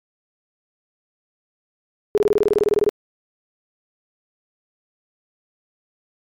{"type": "tone bursts", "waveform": "sine", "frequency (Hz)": 416.4, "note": "G#4", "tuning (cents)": 5, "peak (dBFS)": -12, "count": 15, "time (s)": [2.15, 2.891], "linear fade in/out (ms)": 0, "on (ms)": 27, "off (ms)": 24, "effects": ["MP3 96 kbps"]}